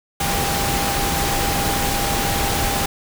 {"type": "tone in noise", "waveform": "sine", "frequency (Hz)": 799, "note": "G5", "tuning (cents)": 33, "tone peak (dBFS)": -25, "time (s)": [0.2, 2.86], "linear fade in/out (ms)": 5, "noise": "pink", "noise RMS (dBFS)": -21, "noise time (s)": [0.2, 2.86], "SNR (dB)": -7, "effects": []}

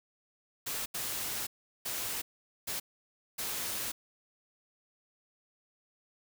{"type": "noise bursts at uneven times", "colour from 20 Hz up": "white", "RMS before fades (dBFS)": -36, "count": 5, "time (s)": [[0.66, 0.86], [0.94, 1.47], [1.85, 2.22], [2.67, 2.8], [3.38, 3.92]], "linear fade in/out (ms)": 10, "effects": []}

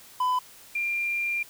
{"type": "tone pair in turn", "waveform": ["triangle", "sine"], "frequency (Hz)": [1004, 2388], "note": ["B5", "D7"], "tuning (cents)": [28, 28], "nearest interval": "octave + minor third", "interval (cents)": 1500, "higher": "second", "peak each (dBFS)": [-20, -25], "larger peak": "first", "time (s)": [[0.2, 0.39], [0.75, 1.43]], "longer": "second", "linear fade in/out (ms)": 5, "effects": ["white hiss -50 dBFS RMS until 1.49 s"]}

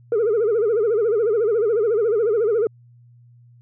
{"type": "tone with vibrato", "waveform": "sine", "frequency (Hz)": 440, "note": "A4", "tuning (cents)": 0, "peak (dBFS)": -14, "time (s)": [0.12, 2.67], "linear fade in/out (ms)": 2, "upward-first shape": "sine", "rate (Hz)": 14, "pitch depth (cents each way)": 150, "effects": ["tanh soft clip ceiling -14 dBFS", "added 120 Hz sine -47 dBFS peak until 3.61 s"]}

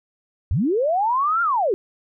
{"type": "linear two-way sweep", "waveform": "sine", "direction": "up then down", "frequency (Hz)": [63, 1414, 348.1], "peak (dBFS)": -17, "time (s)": [0.51, 1.74], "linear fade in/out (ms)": 0, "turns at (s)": 1.42, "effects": []}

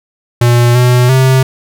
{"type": "tone with pitch steps", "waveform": "square", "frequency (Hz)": [120.2, 123.9, 131.3], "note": ["B2", "B2", "C3"], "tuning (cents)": [-46, 6, 6], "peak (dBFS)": -6, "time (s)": [0.41, 1.43], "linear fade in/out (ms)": 5, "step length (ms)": 340, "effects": []}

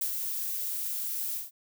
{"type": "noise with ADSR envelope", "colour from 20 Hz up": "violet", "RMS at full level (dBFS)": -29, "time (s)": [0.01, 1.51], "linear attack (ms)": 5, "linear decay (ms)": 100, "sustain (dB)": -4, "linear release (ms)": 160, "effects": []}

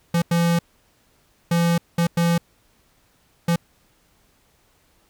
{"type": "tone bursts at uneven times", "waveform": "square", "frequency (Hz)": 170, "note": "F3", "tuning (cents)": -46, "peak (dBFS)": -17, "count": 6, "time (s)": [[0.14, 0.22], [0.31, 0.59], [1.51, 1.78], [1.98, 2.07], [2.17, 2.38], [3.48, 3.56]], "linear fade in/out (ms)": 5, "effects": ["pink hiss -61 dBFS RMS until 5.09 s"]}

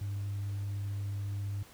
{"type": "tone with vibrato", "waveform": "sine", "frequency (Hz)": 100.4, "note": "G2", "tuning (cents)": 42, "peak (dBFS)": -31, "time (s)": [0.01, 1.63], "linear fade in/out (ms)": 5, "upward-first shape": "square", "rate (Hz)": 20, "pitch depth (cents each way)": 12, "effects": ["tanh soft clip ceiling -31 dBFS", "pink hiss -56 dBFS RMS until 1.73 s"]}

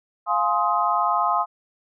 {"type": "chord", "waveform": "sine", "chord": "F minor seventh", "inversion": "none", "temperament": "just", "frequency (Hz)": [698.5, 838.1, 1047.7, 1257.2], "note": ["F5", "Ab5", "C6", "Eb6"], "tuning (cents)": [0, 16, 2, 18], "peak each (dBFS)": [-25, -25, -23, -23], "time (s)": [0.26, 1.46], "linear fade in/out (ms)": 50, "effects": []}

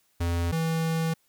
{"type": "tone pair in turn", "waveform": "square", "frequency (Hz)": [85.5, 162.81], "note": ["F2", "E3"], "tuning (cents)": [-36, -21], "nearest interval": "major seventh", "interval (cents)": 1115, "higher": "second", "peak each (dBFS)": -25, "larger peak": "neither", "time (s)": [[0.2, 0.52], [0.52, 1.14]], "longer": "second", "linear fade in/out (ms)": 10, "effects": ["white hiss -68 dBFS RMS until 1.28 s"]}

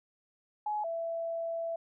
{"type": "tone pair in turn", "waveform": "sine", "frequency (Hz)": [843, 665.4], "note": ["G#5", "E5"], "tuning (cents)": [26, 16], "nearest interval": "major third", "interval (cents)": 410, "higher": "first", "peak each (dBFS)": [-30, -32], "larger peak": "first", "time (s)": [[0.66, 0.84], [0.84, 1.76]], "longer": "second", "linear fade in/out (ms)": 5, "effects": []}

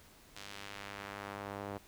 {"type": "tone with band-pass filter sweep", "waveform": "sawtooth", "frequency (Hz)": 100.5, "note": "G2", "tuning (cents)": 44, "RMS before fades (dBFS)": -45, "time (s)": [0.36, 1.78], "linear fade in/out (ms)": 5, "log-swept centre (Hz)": [4300, 640], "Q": 0.82, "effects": ["pink hiss -60 dBFS RMS until 1.87 s"]}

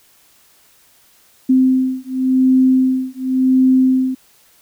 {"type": "beating tone pair", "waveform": "sine", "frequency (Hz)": [259, 259.91], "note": ["C4", "C4"], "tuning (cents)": [-17, -11], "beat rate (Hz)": 0.91, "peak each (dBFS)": -14, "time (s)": [1.49, 4.15], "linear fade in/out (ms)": 10, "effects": ["white hiss -52 dBFS RMS until 4.61 s"]}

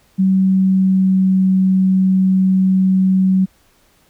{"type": "tone with pitch glide", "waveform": "sine", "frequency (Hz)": [190, 188.58], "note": ["F#3", "F#3"], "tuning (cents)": [46, 33], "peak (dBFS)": -10, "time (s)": [0.18, 3.46], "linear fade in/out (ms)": 20, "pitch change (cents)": -13, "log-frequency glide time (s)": [0.3, 1.48], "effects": ["pink hiss -55 dBFS RMS until 4.09 s"]}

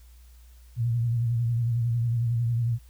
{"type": "tone with vibrato", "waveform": "sine", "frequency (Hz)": 117.7, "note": "A#2", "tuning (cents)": 17, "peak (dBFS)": -22, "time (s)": [0.76, 2.79], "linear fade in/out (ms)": 50, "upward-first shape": "sine", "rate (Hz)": 11, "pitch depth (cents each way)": 53, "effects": ["added 60 Hz sine -48 dBFS peak until 2.89 s", "white hiss -62 dBFS RMS until 2.89 s"]}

